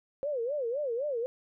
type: tone with vibrato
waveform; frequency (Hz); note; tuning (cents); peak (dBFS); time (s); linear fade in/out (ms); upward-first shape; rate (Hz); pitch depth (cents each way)
sine; 523.3; C5; 0; -29; 0.23-1.26; 0; sine; 3.9; 240
effects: none